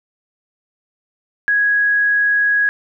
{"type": "tone", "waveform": "sine", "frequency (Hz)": 1661.2, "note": "G#6", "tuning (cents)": 0, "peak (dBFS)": -12, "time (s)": [1.48, 2.69], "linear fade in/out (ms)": 0, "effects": []}